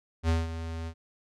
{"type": "tone with ADSR envelope", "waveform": "square", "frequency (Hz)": 82, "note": "E2", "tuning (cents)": -9, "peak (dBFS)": -22, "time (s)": [0.23, 0.94], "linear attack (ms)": 60, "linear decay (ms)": 180, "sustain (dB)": -12, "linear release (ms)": 67, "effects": ["low-pass 7000 Hz 12 dB/octave"]}